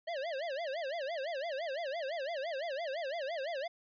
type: tone with vibrato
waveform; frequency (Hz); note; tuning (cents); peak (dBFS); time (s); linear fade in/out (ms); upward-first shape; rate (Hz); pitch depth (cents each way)
square; 603; D5; +46; -36; 0.07-3.68; 10; sine; 5.9; 250
effects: resampled to 11025 Hz